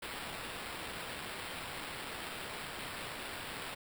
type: noise with sample-and-hold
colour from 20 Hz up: blue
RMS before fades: -43 dBFS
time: 0.02-3.75 s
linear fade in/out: 10 ms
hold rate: 6300 Hz
effects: none